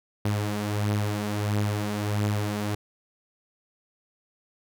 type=beating tone pair; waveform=sawtooth; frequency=103.7 / 105.2 Hz; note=G#2 / G#2; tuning=-2 / +23 cents; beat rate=1.5 Hz; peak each=-22 / -27 dBFS; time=0.25-2.75 s; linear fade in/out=5 ms; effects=none